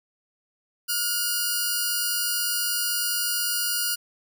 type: tone pair together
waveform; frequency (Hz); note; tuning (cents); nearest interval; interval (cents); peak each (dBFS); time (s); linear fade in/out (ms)
10% pulse; 1434 / 4823; F6 / D8; +45 / +45; octave + major sixth; 2100; -19; 0.88-3.96; 20
effects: none